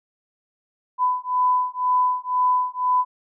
sine beating tone pair, 1000 / 1002 Hz, B5 / B5, +21 / +25 cents, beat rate 2 Hz, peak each -21 / -21 dBFS, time 0.98-3.05 s, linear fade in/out 50 ms, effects none

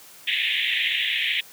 white band-pass noise, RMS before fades -24 dBFS, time 0.27-1.41 s, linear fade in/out 10 ms, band 1800 to 3600 Hz, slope 96 dB/octave, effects white hiss -47 dBFS RMS until 1.52 s + high-pass 100 Hz 12 dB/octave

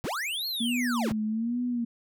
square linear two-way sweep, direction up then down, 79.5 to 4375 to 79.5 Hz, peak -30 dBFS, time 0.04-1.12 s, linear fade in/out 0 ms, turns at 0.47 s
sine tone with vibrato, 230 Hz, A#3, 23 cents flat, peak -26 dBFS, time 0.6-1.85 s, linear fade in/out 10 ms, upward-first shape sine, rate 1.2 Hz, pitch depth 120 cents each way
effects none

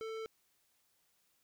square tone with low-pass filter, 443.9 Hz, A4, 15 cents sharp, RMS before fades -42 dBFS, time 0.01-0.26 s, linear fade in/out 0 ms, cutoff 4500 Hz, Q 0.62, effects white hiss -75 dBFS RMS until 1.43 s

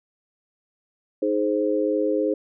sine chord, Ab major, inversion second, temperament equal with one note detuned, 311.1 / 420.4 / 523.3 Hz, Eb4 / Ab4 / C5, 0 / +21 / 0 cents, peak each -24 dBFS, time 1.22-2.34 s, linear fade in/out 5 ms, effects none

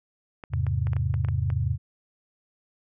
clicks, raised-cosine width 0.5 ms, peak -24 dBFS, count 10, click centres 0.438 / 0.536 / 0.667 / 0.87 / 0.933 / 0.966 / 1.141 / 1.248 / 1.286 / 1.502 s
sine chord, E augmented, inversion none, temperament equal with one note detuned, 82.41 / 103.83 / 131.95 Hz, E2 / G#2 / B#2, 0 / 0 / +15 cents, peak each -27 dBFS, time 0.5-1.78 s, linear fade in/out 50 ms
effects none

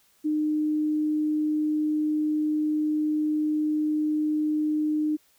sine tone, 304.8 Hz, D#4, 36 cents flat, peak -22 dBFS, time 0.24-5.17 s, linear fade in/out 20 ms, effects white hiss -63 dBFS RMS until 5.38 s

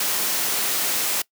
white noise, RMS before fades -23 dBFS, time 0-1.22 s, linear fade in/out 5 ms, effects noise-tail reverb RT60 0.1 s tail -22 dB re dry + high-pass 200 Hz 12 dB/octave

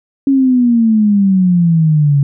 sine exponential sweep, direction down, 277.2 to 138.59 Hz, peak -7 dBFS, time 0.27-2.23 s, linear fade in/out 2 ms, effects none

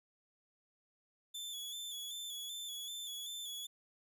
sawtooth tone with vibrato, 3459 Hz, A7, 30 cents flat, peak -39 dBFS, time 1.34-3.67 s, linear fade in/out 10 ms, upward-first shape square, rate 2.6 Hz, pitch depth 41 cents each way, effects none

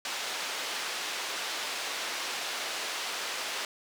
white band-pass noise, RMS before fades -35 dBFS, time 0.05-3.65 s, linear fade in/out 2 ms, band 440 to 4600 Hz, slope 12 dB/octave, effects none

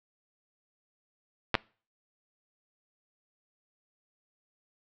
clicks, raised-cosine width 0.3 ms, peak -7 dBFS, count 2, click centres 1.543 / 1.552 s, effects noise-tail reverb RT60 0.4 s tail -25 dB re dry + low-pass 5000 Hz 12 dB/octave

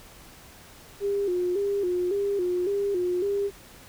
sine tone with vibrato, 379.1 Hz, F#4, 42 cents sharp, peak -23 dBFS, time 1-3.51 s, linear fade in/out 50 ms, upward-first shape square, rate 1.8 Hz, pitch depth 100 cents each way, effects pink hiss -49 dBFS RMS until 3.88 s

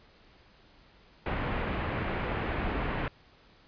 pink low-pass noise, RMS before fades -32 dBFS, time 1.26-3.08 s, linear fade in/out 2 ms, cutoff 2500 Hz, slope 24 dB/octave, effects pink hiss -59 dBFS RMS until 3.67 s + resampled to 11025 Hz

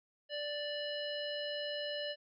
harmonic tone with a mistuned harmonic, 587.3 Hz, D5, in tune, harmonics 1 / 3 / 5 / 7 / 9, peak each -39 / -45 / -42 / -47 / -51 dBFS, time 0.29-2.16 s, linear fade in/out 50 ms, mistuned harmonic 9, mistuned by -60 cents, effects none

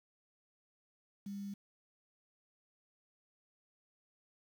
sine tone with quantisation, 200 Hz, G3, 35 cents sharp, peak -40 dBFS, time 1.26-1.54 s, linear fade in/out 5 ms, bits 10, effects none

